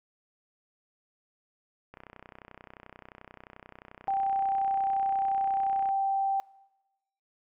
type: click train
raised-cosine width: 0.5 ms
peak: -31 dBFS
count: 125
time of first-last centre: 1.94-5.889 s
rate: 31.4 Hz
type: tone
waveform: sine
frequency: 782 Hz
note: G5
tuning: 4 cents flat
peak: -25 dBFS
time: 4.08-6.4 s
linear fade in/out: 0 ms
effects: noise-tail reverb RT60 1.0 s tail -23 dB re dry